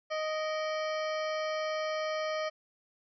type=harmonic tone with a mistuned harmonic; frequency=622.3 Hz; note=D#5; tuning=in tune; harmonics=1 / 2 / 3 / 4 / 5 / 7 / 8 / 9; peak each=-32 / -38 / -42 / -44 / -46 / -49 / -50 / -51 dBFS; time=0.1-2.5 s; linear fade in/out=20 ms; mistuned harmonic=4; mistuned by=-130 cents; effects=none